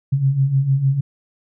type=beating tone pair; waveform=sine; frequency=131.4 / 138 Hz; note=C3 / C#3; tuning=+8 / -7 cents; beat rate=6.6 Hz; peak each=-21 / -15 dBFS; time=0.12-1.01 s; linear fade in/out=10 ms; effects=none